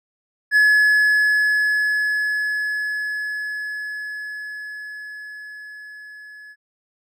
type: tone with level ramp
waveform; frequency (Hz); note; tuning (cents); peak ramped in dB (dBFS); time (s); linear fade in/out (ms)
triangle; 1702; G#6; +42; -9 to -37; 0.51-6.56; 50
effects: none